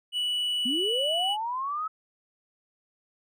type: tone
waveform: triangle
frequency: 2951 Hz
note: F#7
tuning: 5 cents flat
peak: -24 dBFS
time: 0.12-1.37 s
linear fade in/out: 50 ms
type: linear sweep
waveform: sine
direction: up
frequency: 226.1 to 1300 Hz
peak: -28 dBFS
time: 0.65-1.88 s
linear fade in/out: 10 ms
effects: none